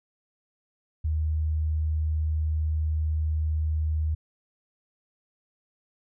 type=tone; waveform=sine; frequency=77.78 Hz; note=D#2; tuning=in tune; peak=-23 dBFS; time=1.04-4.15 s; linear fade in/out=10 ms; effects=none